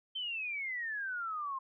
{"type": "exponential sweep", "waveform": "sine", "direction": "down", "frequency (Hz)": [3133, 1046.5], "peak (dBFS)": -35, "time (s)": [0.15, 1.59], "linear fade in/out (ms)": 10, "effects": []}